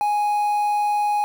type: tone with quantisation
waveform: triangle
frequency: 830.6 Hz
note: G#5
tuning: in tune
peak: -16 dBFS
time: 0.01-1.24 s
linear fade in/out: 0 ms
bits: 7
effects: none